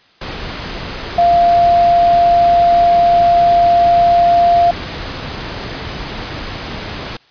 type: tone in noise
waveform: sine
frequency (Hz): 693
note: F5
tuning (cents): -14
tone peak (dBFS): -7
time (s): 1.18-4.71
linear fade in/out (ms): 5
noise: pink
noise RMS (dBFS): -25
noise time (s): 0.21-7.17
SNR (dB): +15
effects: white hiss -50 dBFS RMS until 7.3 s + resampled to 11025 Hz